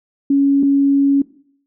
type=tone pair in turn; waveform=sine; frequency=278.4 / 278.4 Hz; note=C#4 / C#4; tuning=+8 / +8 cents; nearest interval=unison; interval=0 cents; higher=neither; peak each=-10 dBFS; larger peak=neither; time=0.3-0.63 / 0.63-1.22 s; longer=second; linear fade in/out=5 ms; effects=noise-tail reverb RT60 0.6 s tail -19 dB re dry